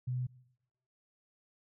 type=tone; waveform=sine; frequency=125.7 Hz; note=B2; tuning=31 cents sharp; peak=-32 dBFS; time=0.07-0.27 s; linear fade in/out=10 ms; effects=noise-tail reverb RT60 0.8 s tail -21 dB re dry